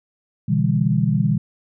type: chord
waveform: sine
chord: E minor seventh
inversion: second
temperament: equal with one note detuned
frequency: 123.47 / 146.83 / 164.81 / 200.5 Hz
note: B2 / D3 / E3 / G3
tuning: 0 / 0 / 0 / +39 cents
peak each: -21 dBFS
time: 0.48-1.38 s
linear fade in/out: 10 ms
effects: none